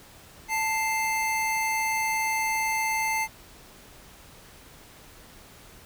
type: tone pair together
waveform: square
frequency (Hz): 881.3 / 2096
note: A5 / C7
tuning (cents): +3 / +2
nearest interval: octave + minor third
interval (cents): 1499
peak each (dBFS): -28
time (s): 0.48-3.28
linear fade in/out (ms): 50
effects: pink hiss -50 dBFS RMS until 5.85 s